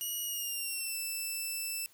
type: tone with pitch glide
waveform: 5% pulse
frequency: 2905 to 2649 Hz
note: F#7 to E7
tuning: -32 to +8 cents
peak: -26 dBFS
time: 0.01-1.86 s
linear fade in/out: 0 ms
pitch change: -160 cents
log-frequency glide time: 0.24-0.98 s
effects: white hiss -62 dBFS RMS until 1.93 s